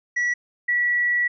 triangle / sine tone pair in turn, 1941 / 1941 Hz, B6 / B6, -31 / -31 cents, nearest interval unison, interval 0 cents, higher neither, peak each -18 dBFS, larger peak neither, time 0.16-0.34 / 0.68-1.28 s, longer second, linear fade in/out 10 ms, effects resampled to 16000 Hz

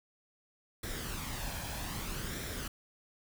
pink noise with flanger, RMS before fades -39 dBFS, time 0.83-2.68 s, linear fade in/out 5 ms, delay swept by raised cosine 0.53 to 1.24 ms, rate 0.63 Hz, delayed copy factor +0.5, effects none

